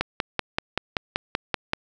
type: click train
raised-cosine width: 0.3 ms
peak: -6 dBFS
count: 10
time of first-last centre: 0.01-1.734 s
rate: 5.22 Hz
effects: none